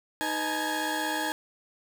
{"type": "tone cluster", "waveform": "30% pulse", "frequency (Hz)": [310.6, 496.3, 851, 927, 1646], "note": ["D#4", "B4", "G#5", "A#5", "G#6"], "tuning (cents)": [-3, 8, 42, -10, -16], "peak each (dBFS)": [-31, -38, -29, -36, -31], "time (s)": [0.21, 1.32], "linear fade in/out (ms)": 0, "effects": []}